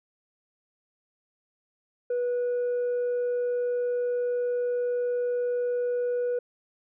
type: tone with tanh clipping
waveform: sine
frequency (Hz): 488.4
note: B4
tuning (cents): -19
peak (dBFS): -25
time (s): 2.1-6.39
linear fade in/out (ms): 5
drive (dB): 1
effects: none